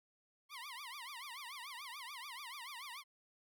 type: tone with vibrato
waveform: 15% pulse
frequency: 1052 Hz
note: C6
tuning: 9 cents sharp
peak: -40 dBFS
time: 0.49-3.04 s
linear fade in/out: 50 ms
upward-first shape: triangle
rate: 6.9 Hz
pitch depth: 270 cents each way
effects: none